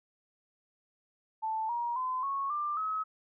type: tone with pitch steps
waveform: sine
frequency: 880 / 948.6 / 1022.6 / 1102.3 / 1188.3 / 1281 Hz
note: A5 / A#5 / C6 / C#6 / D6 / E6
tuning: 0 / +30 / -40 / -10 / +20 / -50 cents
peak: -30 dBFS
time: 1.42-3.04 s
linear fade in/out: 20 ms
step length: 270 ms
effects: none